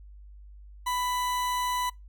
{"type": "tone", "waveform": "40% pulse", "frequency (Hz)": 993, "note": "B5", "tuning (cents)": 9, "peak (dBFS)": -26, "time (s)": [0.86, 1.9], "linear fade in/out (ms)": 10, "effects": ["noise-tail reverb RT60 0.2 s tail -24 dB re dry", "added 50 Hz sine -45 dBFS peak until 2.08 s"]}